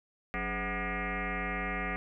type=tone with frequency modulation; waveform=sine; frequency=977 Hz; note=B5; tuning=19 cents flat; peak=-31 dBFS; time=0.34-1.96 s; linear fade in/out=0 ms; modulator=232 Hz; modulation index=5.7; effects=none